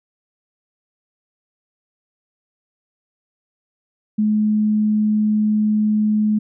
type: tone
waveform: sine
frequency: 212.9 Hz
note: G#3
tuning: 43 cents sharp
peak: -14 dBFS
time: 4.18-6.39 s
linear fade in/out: 10 ms
effects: none